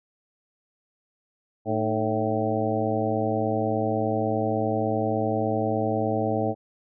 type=harmonic tone with a mistuned harmonic; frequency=110 Hz; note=A2; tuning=in tune; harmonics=1 / 2 / 3 / 4 / 5 / 6 / 7; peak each=-30 / -30 / -30 / -30 / -30 / -30 / -30 dBFS; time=1.65-6.55 s; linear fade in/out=50 ms; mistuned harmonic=3; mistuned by=-89 cents; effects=none